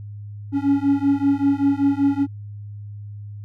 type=beating tone pair; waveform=triangle; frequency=277.2 / 282.4 Hz; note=C#4 / C#4; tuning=0 / +32 cents; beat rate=5.2 Hz; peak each=-17 dBFS; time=0.52-2.27 s; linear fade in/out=50 ms; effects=added 103 Hz sine -32 dBFS peak until 3.44 s